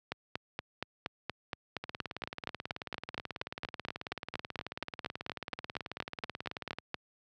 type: two click trains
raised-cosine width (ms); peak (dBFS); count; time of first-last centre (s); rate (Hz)
0.3; -18 / -22; 30 / 92; 0.12-6.944 / 1.84-6.786; 4.25 / 18.4
effects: high-pass 80 Hz 12 dB/octave